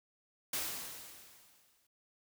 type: noise with exponential decay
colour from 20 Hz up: white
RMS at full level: -35 dBFS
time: 0.53-1.87 s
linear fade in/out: 5 ms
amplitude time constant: 290 ms
effects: none